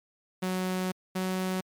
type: tone pair in turn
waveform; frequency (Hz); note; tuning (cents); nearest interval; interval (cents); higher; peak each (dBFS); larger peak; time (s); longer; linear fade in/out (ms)
sawtooth; 185 / 186.29; F#3 / F#3; 0 / +12; unison; 12; second; -24 / -24; neither; 0.42-0.92 / 1.15-1.61; first; 10
effects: MP3 96 kbps